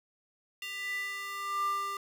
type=tone with high-pass filter sweep; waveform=square; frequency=397.1 Hz; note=G4; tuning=22 cents sharp; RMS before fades=-35 dBFS; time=0.62-1.97 s; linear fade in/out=2 ms; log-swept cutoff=2500 to 940 Hz; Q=6.1; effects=none